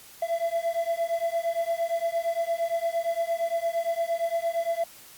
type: beating tone pair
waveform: triangle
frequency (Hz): 668 / 676.7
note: E5 / E5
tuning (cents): +23 / +45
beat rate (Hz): 8.7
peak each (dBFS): -26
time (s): 0.22-4.84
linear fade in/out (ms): 5
effects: white hiss -49 dBFS RMS until 5.17 s + Opus 48 kbps